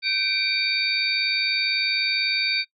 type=tone cluster; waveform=sine; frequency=1541 / 2278 / 2378 / 3728 / 4570 Hz; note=G6 / C#7 / D7 / A#7 / D8; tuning=-30 / +47 / +21 / -1 / -48 cents; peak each=-34 / -29 / -25 / -28 / -25 dBFS; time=0.02-2.65 s; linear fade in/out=50 ms; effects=noise-tail reverb RT60 0.1 s tail -20 dB re dry